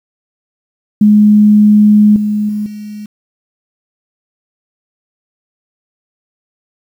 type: tone with level steps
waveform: sine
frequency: 209.8 Hz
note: G#3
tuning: 18 cents sharp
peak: -3 / -11 / -14 / -23 dBFS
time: 1.01-3.06 s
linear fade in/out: 5 ms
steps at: 2.16 / 2.49 / 2.66 s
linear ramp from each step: 2 ms
effects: 7-bit